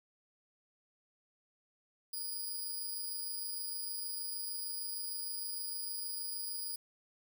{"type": "tone with amplitude modulation", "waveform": "5% pulse", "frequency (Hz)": 4902, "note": "D#8", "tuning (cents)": -27, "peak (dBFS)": -30, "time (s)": [2.13, 6.76], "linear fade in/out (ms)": 5, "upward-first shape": "sine", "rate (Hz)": 26.5, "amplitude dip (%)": 25, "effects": []}